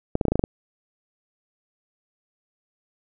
clicks, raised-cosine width 2 ms, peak -7 dBFS, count 8, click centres 0.154 / 0.212 / 0.253 / 0.283 / 0.32 / 0.356 / 0.394 / 0.439 s, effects none

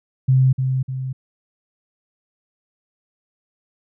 sine tone with echo, 130.81 Hz, C3, in tune, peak -11 dBFS, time 0.28-0.53 s, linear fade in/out 10 ms, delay 300 ms, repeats 2, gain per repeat -6 dB, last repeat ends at 1.13 s, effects none

